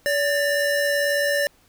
square tone pair together, 573.2 / 1798 Hz, D5 / A6, -42 / +37 cents, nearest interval octave + minor sixth, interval 1979 cents, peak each -22 / -24 dBFS, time 0.06-1.47 s, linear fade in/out 0 ms, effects pink hiss -58 dBFS RMS until 1.68 s

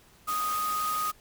sine tone in noise, 1244.5 Hz, D#6, in tune, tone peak -27 dBFS, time 0.27-1.12 s, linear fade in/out 20 ms, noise white, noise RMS -37 dBFS, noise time 0.27-1.12 s, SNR +7 dB, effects pink hiss -58 dBFS RMS until 1.2 s

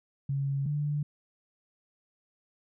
sine tone pair in turn, 138.59 / 147.12 Hz, C#3 / D3, 0 / +3 cents, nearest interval minor second, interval 103 cents, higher second, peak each -27 dBFS, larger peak neither, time 0.29-0.66 / 0.66-1.03 s, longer neither, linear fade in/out 5 ms, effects none

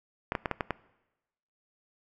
clicks, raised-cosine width 0.5 ms, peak -13 dBFS, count 6, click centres 0.321 / 0.352 / 0.458 / 0.513 / 0.608 / 0.707 s, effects noise-tail reverb RT60 1.0 s tail -21 dB re dry

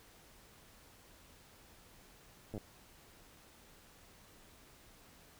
slowing click train, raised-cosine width 2 ms, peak -30 dBFS, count 5, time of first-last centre 2.54-2.578 s, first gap 9 ms, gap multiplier 1.04, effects pink hiss -61 dBFS RMS until 5.39 s

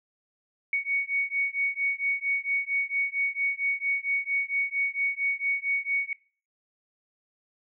sine beating tone pair, 2229 / 2233.4 Hz, C#7 / C#7, +9 / +12 cents, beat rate 4.4 Hz, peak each -28 dBFS, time 0.73-6.13 s, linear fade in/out 2 ms, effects noise-tail reverb RT60 0.4 s tail -21 dB re dry

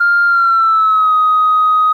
sine tone with pitch glide, 1400 to 1254.5 Hz, F6 to D#6, +4 to +14 cents, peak -7 dBFS, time 0-1.93 s, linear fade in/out 10 ms, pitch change -190 cents, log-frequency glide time 0.26-1.14 s, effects tanh soft clip ceiling -4 dBFS + 8-bit

